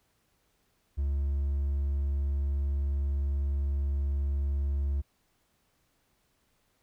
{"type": "tone with hard clipping", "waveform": "triangle", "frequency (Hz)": 70.1, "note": "C#2", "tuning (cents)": 20, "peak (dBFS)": -27, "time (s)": [0.97, 5.02], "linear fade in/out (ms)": 20, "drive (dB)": 5, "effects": ["pink hiss -72 dBFS RMS until 6.82 s"]}